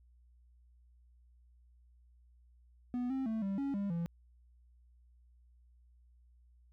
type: tone with pitch steps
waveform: triangle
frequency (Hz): 246.5 / 265.4 / 221.7 / 196 / 277.4 / 200.4 / 169.2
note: B3 / C4 / A3 / G3 / C#4 / G3 / E3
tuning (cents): -3 / +25 / +13 / 0 / +1 / +38 / +45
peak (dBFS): -31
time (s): 2.94-4.06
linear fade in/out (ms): 0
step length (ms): 160
effects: added 60 Hz sine -61 dBFS peak until 6.72 s